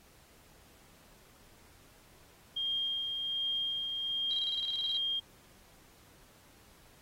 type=tone with tremolo; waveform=sine; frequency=3216 Hz; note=G7; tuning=44 cents sharp; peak=-30 dBFS; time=2.56-5.2 s; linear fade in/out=10 ms; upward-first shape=sine; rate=1.3 Hz; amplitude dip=35%
type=tone bursts; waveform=sine; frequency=3900 Hz; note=B7; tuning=23 cents flat; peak=-33 dBFS; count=13; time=4.31-4.97 s; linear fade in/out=0 ms; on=24 ms; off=29 ms
effects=pink hiss -61 dBFS RMS until 7.01 s + AAC 48 kbps